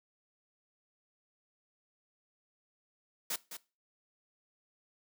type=noise with echo; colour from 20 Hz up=white; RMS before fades=-35 dBFS; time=3.3-3.36 s; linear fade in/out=5 ms; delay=210 ms; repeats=1; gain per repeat=-9 dB; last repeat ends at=3.57 s; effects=noise-tail reverb RT60 0.3 s tail -20 dB re dry + high-pass 200 Hz 12 dB/octave